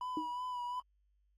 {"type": "tone with vibrato", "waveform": "triangle", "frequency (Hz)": 987.8, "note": "B5", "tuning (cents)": 0, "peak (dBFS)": -35, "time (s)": [0.01, 0.8], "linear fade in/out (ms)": 2, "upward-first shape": "sine", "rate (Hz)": 2.8, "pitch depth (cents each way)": 33}
{"type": "tone with exponential decay", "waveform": "sine", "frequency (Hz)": 311.6, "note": "D#4", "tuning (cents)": 3, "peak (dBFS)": -31, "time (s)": [0.17, 0.33], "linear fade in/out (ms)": 2, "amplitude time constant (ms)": 33}
{"effects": ["added 50 Hz sine -70 dBFS peak until 1.37 s", "AAC 48 kbps"]}